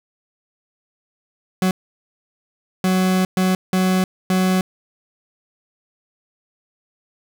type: tone bursts at uneven times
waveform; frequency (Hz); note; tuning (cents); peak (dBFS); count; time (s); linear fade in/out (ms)
40% pulse; 186; F#3; +9; -14; 5; 1.62-1.71 / 2.84-3.25 / 3.37-3.55 / 3.73-4.04 / 4.3-4.61; 2
effects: none